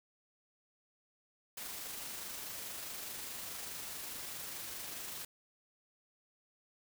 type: noise with amplitude modulation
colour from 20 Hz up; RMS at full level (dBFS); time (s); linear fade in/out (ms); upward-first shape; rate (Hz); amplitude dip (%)
white; -43; 1.57-5.25; 5; sine; 24.8; 25
effects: none